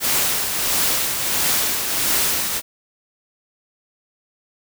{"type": "noise with tremolo", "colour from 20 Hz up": "white", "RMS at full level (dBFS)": -18, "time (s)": [0, 2.62], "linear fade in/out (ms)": 50, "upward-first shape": "triangle", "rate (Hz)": 1.5, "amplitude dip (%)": 50, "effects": []}